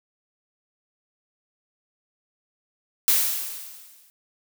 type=noise with exponential decay; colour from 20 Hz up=blue; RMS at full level=-17 dBFS; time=3.08-4.1 s; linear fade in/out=0 ms; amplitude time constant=220 ms; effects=none